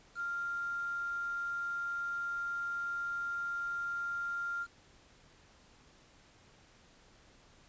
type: tone with quantisation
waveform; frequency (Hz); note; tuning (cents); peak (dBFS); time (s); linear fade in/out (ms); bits
sine; 1394; F6; -4; -34; 0.15-4.67; 50; 9
effects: pink hiss -62 dBFS RMS until 7.68 s + resampled to 16000 Hz